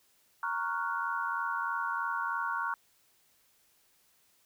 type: chord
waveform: sine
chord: Gb major seventh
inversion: first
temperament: equal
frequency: 932.3 / 1108.7 / 1396.9 / 1480 Hz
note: Bb5 / Db6 / F6 / Gb6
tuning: 0 / 0 / 0 / 0 cents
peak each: -36 / -35 / -36 / -37 dBFS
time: 0.43-2.74 s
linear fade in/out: 2 ms
effects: white hiss -68 dBFS RMS until 4.45 s